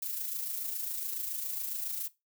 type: noise with amplitude modulation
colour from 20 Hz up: violet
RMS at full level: -34 dBFS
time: 0.02-2.08 s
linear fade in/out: 5 ms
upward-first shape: sine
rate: 27.2 Hz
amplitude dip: 45%
effects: noise-tail reverb RT60 0.2 s tail -17 dB re dry